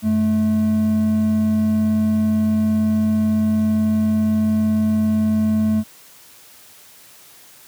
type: tone pair together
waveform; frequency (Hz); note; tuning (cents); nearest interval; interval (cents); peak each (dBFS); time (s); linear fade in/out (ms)
triangle; 95.3 / 216.4; G2 / A3; -48 / -29; octave + major second; 1419; -23 / -13; 0.02-5.84; 50
effects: white hiss -46 dBFS RMS until 7.67 s + high-pass 60 Hz 12 dB/octave